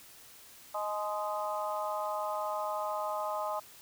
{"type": "harmonic tone with a mistuned harmonic", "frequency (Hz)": 207.7, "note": "G#3", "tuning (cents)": 0, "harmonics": [3, 4, 5, 6], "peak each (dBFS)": [-36, -37, -38, -39], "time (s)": [0.74, 3.6], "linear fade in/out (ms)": 10, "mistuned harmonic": 4, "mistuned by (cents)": 28, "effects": ["white hiss -54 dBFS RMS until 3.81 s"]}